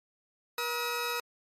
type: tone pair together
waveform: 15% pulse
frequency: 478.6 / 1277.7 Hz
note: A#4 / D#6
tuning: +46 / +46 cents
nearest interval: octave + perfect fourth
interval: 1700 cents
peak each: -27 dBFS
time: 0.58-1.2 s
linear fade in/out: 2 ms
effects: MP3 64 kbps